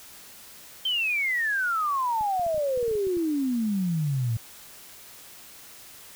sine exponential sweep, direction down, 3155 to 110 Hz, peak -23 dBFS, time 0.85-4.37 s, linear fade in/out 5 ms
clicks, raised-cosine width 5 ms, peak -32 dBFS, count 12, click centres 2.21 / 2.396 / 2.465 / 2.545 / 2.579 / 2.775 / 2.829 / 2.881 / 2.913 / 2.954 / 3.07 / 3.17 s
effects white hiss -47 dBFS RMS until 6.15 s

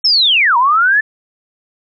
sine linear two-way sweep, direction down then up, 5460 to 927 to 1771 Hz, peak -8 dBFS, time 0.04-1.01 s, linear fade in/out 10 ms, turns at 0.57 s, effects none

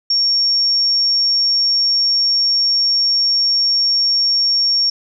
sine tone, 5520 Hz, F8, 21 cents flat, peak -12 dBFS, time 0.1-4.9 s, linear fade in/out 5 ms, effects none

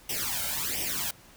white noise with flanger, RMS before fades -31 dBFS, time 0.09-1.11 s, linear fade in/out 5 ms, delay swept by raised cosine 0.35 to 1.35 ms, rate 1.4 Hz, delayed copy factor +0.85, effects pink hiss -54 dBFS RMS until 1.36 s

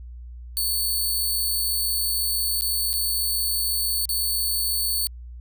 5% pulse tone with dropouts, 4454 Hz, C#8, 7 cents sharp, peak -15 dBFS, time 0.57-5.07 s, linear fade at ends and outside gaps 0 ms, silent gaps 2.61-2.62 / 2.931-2.938 / 4.054-4.092 s, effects added 60 Hz sine -36 dBFS peak until 5.4 s

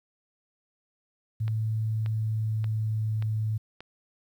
sine tone with pitch glide, 110 to 108.86 Hz, A2 to A2, 0 to -18 cents, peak -25 dBFS, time 1.4-3.58 s, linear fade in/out 10 ms, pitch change -18 cents, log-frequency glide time 1.8-3.21 s
click train, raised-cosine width 0.3 ms, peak -26 dBFS, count 5, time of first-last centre 1.48-3.806 s, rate 1.72 Hz
effects 10-bit

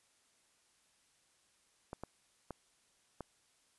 clicks, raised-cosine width 1 ms, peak -28 dBFS, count 4, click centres 1.931 / 2.036 / 2.507 / 3.207 s, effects white hiss -72 dBFS RMS until 3.78 s + resampled to 24000 Hz

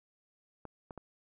clicks, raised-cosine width 1 ms, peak -30 dBFS, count 3, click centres 0.653 / 0.908 / 0.977 s, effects none

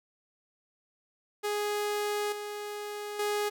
sawtooth tone with level steps, 415.3 Hz, G#4, in tune, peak -25 / -32 / -24 dBFS, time 1.43-3.5 s, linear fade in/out 20 ms, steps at 2.32 / 3.19 s, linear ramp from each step 5 ms, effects none

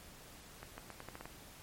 accelerating click train, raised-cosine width 0.5 ms, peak -30 dBFS, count 8, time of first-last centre 0.63-1.256 s, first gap 150 ms, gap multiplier 0.82, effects pink hiss -55 dBFS RMS until 1.62 s + MP3 64 kbps

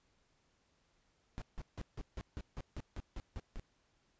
brown noise bursts, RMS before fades -42 dBFS, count 12, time 1.38-3.596 s, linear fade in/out 0 ms, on 38 ms, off 160 ms, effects pink hiss -75 dBFS RMS until 4.19 s + resampled to 16000 Hz

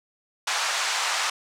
pink band-pass noise, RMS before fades -26 dBFS, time 0.47-1.3 s, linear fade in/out 5 ms, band 790 to 7800 Hz, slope 24 dB/octave, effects none

